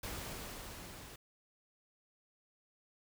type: noise with level ramp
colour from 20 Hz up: pink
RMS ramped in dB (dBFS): -42 to -52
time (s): 0.03-1.16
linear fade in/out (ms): 5
effects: none